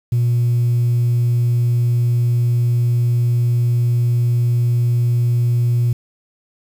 sine tone, 120 Hz, B2, 49 cents flat, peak -11 dBFS, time 0.12-5.93 s, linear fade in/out 5 ms, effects tanh soft clip ceiling -11 dBFS + 7-bit

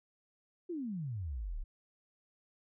sine exponential sweep, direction down, 370 to 30.54 Hz, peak -36 dBFS, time 0.69-1.64 s, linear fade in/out 10 ms, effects none

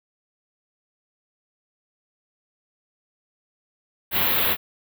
white band-stop noise, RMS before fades -21 dBFS, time 4.11-4.57 s, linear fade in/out 50 ms, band 3900 to 12000 Hz, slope 48 dB/octave, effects none

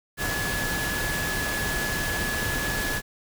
sine tone in noise, 1700 Hz, G#6, 40 cents sharp, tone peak -29 dBFS, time 0.17-3.02 s, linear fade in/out 50 ms, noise pink, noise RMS -29 dBFS, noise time 0.17-3.02 s, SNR -3 dB, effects none

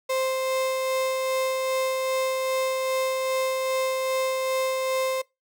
35% pulse tone with tremolo, 523.3 Hz, C5, in tune, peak -21 dBFS, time 0.09-5.22 s, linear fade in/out 10 ms, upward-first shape sine, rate 2.5 Hz, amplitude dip 25%, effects noise-tail reverb RT60 0.2 s tail -22 dB re dry

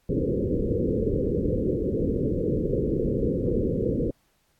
white low-pass noise, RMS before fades -25 dBFS, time 0.09-4.11 s, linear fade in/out 5 ms, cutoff 520 Hz, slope 96 dB/octave, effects pink hiss -68 dBFS RMS until 4.59 s + AAC 64 kbps

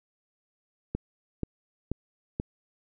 click train, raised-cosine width 3 ms, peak -16 dBFS, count 4, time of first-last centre 0.95-2.399 s, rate 2.07 Hz, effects none

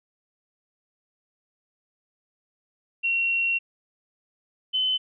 sine tone pair in turn, 2735 / 3041 Hz, F7 / F#7, -37 / +47 cents, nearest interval major second, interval 184 cents, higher second, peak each -21 dBFS, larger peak neither, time 3.03-3.59 / 4.73-4.98 s, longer first, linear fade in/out 20 ms, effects none

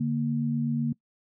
sine tone pair together, 144.98 / 233.1 Hz, D3 / A#3, -22 / 0 cents, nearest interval minor sixth, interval 822 cents, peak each -28 / -26 dBFS, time 0-0.93 s, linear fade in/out 10 ms, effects noise-tail reverb RT60 0.1 s tail -22 dB re dry

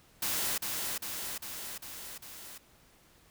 white noise with echo, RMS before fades -32 dBFS, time 0.22-0.58 s, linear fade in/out 5 ms, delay 400 ms, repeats 5, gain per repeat -3 dB, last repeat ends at 2.58 s, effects pink hiss -62 dBFS RMS until 3.3 s

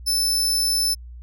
sawtooth tone, 5274 Hz, E8, in tune, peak -16 dBFS, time 0.06-0.95 s, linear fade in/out 20 ms, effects added 60 Hz sine -36 dBFS peak until 1.22 s

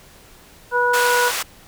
harmonic tone, 487.9 Hz, B4, 21 cents flat, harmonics 1 / 2 / 3, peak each -20 / -19 / -19 dBFS, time 0.71-1.32 s, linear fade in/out 50 ms
pink band-pass noise, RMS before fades -24 dBFS, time 0.93-1.43 s, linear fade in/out 10 ms, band 1000 to 15000 Hz, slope 12 dB/octave
effects pink hiss -47 dBFS RMS until 1.67 s

